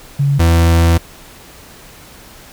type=tone pair in turn; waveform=sine / 40% pulse; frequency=140.6 / 83.6 Hz; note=C#3 / E2; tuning=+25 / +25 cents; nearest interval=major sixth; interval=900 cents; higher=first; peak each=-10 / -7 dBFS; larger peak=second; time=0.19-0.39 / 0.39-0.98 s; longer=second; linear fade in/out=10 ms; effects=pink hiss -39 dBFS RMS until 2.52 s